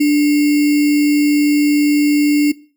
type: tone with sample-and-hold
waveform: sine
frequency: 293.7 Hz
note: D4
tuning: in tune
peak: -9 dBFS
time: 0-2.52 s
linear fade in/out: 10 ms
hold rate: 2450 Hz
effects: noise-tail reverb RT60 0.4 s tail -20 dB re dry